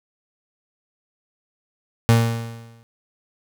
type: tone with exponential decay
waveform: 35% pulse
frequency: 115.4 Hz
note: A#2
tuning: 17 cents flat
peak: -8 dBFS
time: 2.09-2.83 s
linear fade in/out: 0 ms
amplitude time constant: 160 ms
effects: none